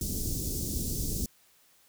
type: band-stop noise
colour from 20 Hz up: pink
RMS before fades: -32 dBFS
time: 0.01-1.26 s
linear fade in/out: 2 ms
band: 360 to 5400 Hz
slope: 24 dB/octave
effects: white hiss -63 dBFS RMS until 1.88 s